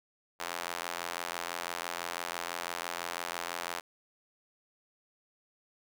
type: tone with high-pass filter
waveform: square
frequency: 43 Hz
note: F1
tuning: 26 cents flat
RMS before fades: -38 dBFS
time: 0.39-3.81 s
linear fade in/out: 20 ms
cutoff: 880 Hz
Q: 0.88
effects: none